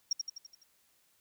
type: tone with echo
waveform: sine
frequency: 5588 Hz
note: F8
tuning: in tune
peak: -25 dBFS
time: 0.11-0.13 s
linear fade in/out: 5 ms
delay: 84 ms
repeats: 6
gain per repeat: -5 dB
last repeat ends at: 0.634 s
effects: tanh soft clip ceiling -22 dBFS + white hiss -70 dBFS RMS until 1.2 s